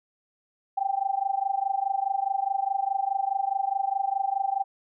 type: tone with amplitude modulation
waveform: sine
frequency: 784 Hz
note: G5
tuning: in tune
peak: -20 dBFS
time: 0.77-4.64 s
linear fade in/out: 10 ms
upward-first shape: sine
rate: 24.8 Hz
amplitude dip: 90%
effects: none